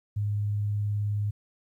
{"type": "tone with vibrato", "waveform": "sine", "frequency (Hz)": 103.5, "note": "G#2", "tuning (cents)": -5, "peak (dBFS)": -25, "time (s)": [0.16, 1.31], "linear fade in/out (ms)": 10, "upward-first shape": "sine", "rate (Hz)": 19, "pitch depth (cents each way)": 11, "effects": ["11-bit"]}